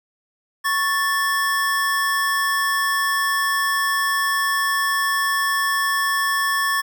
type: tone pair together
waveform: square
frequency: 1108.7 / 1760 Hz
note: C#6 / A6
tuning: 0 / 0 cents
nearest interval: minor sixth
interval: 800 cents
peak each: -23 / -21 dBFS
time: 0.64-6.82 s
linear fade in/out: 20 ms
effects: none